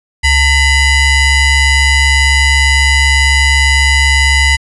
40% pulse ring-modulated tone, 971 Hz, B5, 30 cents flat, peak -3 dBFS, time 0.23-4.57 s, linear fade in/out 20 ms, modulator 1040 Hz, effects resampled to 24000 Hz

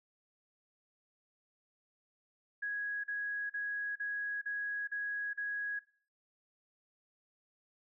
sine tone bursts, 1661.2 Hz, G#6, in tune, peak -34 dBFS, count 7, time 2.62-5.794 s, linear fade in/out 10 ms, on 420 ms, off 39 ms, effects noise-tail reverb RT60 0.5 s tail -20 dB re dry

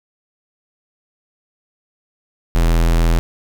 square tone, 41.67 Hz, E1, 19 cents sharp, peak -12 dBFS, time 2.55-3.19 s, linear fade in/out 0 ms, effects none

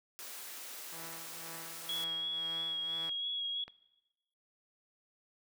white high-pass noise, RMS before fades -46 dBFS, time 0.19-2.04 s, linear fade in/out 0 ms, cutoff 340 Hz, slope 12 dB/octave
5% pulse tone with tremolo, 164.81 Hz, E3, in tune, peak -35 dBFS, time 0.92-3.09 s, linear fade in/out 2 ms, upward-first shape triangle, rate 2 Hz, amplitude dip 70%
sine tone with vibrato, 3322 Hz, G#7, in tune, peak -34 dBFS, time 1.89-3.64 s, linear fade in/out 2 ms, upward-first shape sine, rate 3 Hz, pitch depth 20 cents each way
clicks, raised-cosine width 0.3 ms, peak -32 dBFS, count 2, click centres 3.093 / 3.68 s
effects noise-tail reverb RT60 1.0 s tail -21 dB re dry

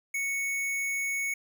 square tone, 2217 Hz, C#7, in tune, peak -29 dBFS, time 0.14-1.34 s, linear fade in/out 5 ms, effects none

